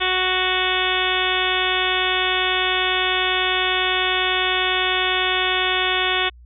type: harmonic tone with a mistuned harmonic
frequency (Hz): 370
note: F#4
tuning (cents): 0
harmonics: 1 / 2 / 3 / 4 / 5 / 6 / 7 / 8 / 9 / 10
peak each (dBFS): -27 / -27 / -27 / -27 / -27 / -27 / -27 / -27 / -27 / -27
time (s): 0-6.3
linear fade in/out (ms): 20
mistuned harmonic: 10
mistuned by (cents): -63
effects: added 60 Hz sine -42 dBFS peak until 6.45 s